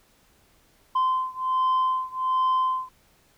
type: beating tone pair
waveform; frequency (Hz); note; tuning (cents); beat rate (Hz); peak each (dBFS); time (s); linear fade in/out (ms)
sine; 1033 / 1034.3; C6 / C6; -22 / -20; 1.3; -22 / -23; 0.95-2.89; 10
effects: tanh soft clip ceiling -18 dBFS + pink hiss -61 dBFS RMS until 3.37 s